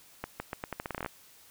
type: accelerating click train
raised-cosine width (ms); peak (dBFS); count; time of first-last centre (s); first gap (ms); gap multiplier
0.5; -19; 14; 0.24-1.062; 160; 0.82
effects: white hiss -57 dBFS RMS until 1.5 s